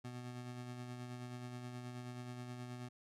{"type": "tone with tremolo", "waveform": "25% pulse", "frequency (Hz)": 123.47, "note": "B2", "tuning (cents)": 0, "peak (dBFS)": -40, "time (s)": [0.04, 2.89], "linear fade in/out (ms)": 10, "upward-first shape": "sine", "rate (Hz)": 9.4, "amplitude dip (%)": 35, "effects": ["low-pass 10000 Hz 12 dB/octave"]}